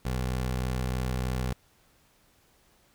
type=tone; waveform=20% pulse; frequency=63.2 Hz; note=B1; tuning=41 cents sharp; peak=-23 dBFS; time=0.05-1.53 s; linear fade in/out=5 ms; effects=pink hiss -64 dBFS RMS until 2.94 s